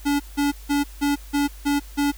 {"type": "tone bursts", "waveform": "square", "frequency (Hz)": 286.4, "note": "D4", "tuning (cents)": -43, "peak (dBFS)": -19, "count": 7, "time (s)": [0.05, 2.12], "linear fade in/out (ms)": 20, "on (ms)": 150, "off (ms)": 170, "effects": ["added 50 Hz sine -38 dBFS peak until 2.17 s", "white hiss -48 dBFS RMS until 2.17 s"]}